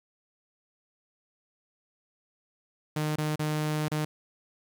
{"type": "tone with dropouts", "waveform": "sawtooth", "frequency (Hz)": 152.7, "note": "D#3", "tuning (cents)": -32, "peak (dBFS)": -23, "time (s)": [2.96, 4.05], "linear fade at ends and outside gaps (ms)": 5, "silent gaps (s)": [[3.16, 3.182], [3.358, 3.393], [3.883, 3.915]], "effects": ["10-bit"]}